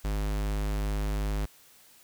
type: tone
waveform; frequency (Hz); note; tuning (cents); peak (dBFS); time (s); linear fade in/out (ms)
square; 51.3; G#1; -21; -28; 0.04-1.46; 10
effects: white hiss -57 dBFS RMS until 2.03 s